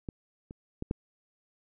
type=clicks; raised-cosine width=3 ms; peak=-23 / -30 / -21 / -16 dBFS; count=4; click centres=0.088 / 0.509 / 0.824 / 0.911 s; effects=none